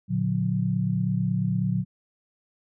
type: chord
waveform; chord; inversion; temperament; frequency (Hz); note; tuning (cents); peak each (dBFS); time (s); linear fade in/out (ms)
sine; Bb augmented; none; just; 116.54 / 145.68 / 182.1; Bb2 / D3 / F#3; 0 / -14 / -27; -27 / -28 / -25; 0.08-1.85; 50
effects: none